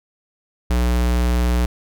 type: tone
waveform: square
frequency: 60.5 Hz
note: B1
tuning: 35 cents flat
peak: -16 dBFS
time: 0.7-1.66 s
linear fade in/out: 5 ms
effects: none